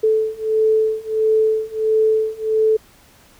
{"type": "beating tone pair", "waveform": "sine", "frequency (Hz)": [436.6, 438.1], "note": ["A4", "A4"], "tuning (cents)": [-13, -7], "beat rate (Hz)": 1.5, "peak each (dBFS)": [-18, -17], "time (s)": [0.03, 2.77], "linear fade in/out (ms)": 10, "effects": ["pink hiss -50 dBFS RMS until 3.39 s"]}